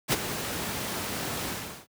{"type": "noise with ADSR envelope", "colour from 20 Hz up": "pink", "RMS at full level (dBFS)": -21, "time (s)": [0.08, 1.87], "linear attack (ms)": 45, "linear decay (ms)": 27, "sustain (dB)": -11, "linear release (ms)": 390, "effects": ["high-pass 100 Hz 12 dB/octave"]}